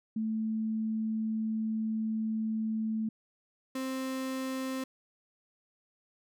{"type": "tone pair in turn", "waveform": ["sine", "35% pulse"], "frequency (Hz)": [220, 262.5], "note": ["A3", "C4"], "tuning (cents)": [0, 6], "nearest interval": "minor third", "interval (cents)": 306, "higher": "second", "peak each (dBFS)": [-29, -31], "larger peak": "first", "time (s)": [[0.16, 3.09], [3.75, 4.84]], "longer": "first", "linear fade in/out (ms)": 5, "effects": []}